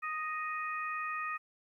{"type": "harmonic tone", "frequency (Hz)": 622.3, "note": "D#5", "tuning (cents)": 0, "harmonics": [2, 3, 4], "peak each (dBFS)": [-36, -40, -42], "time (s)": [0.02, 1.38], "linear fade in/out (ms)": 20, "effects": ["12-bit"]}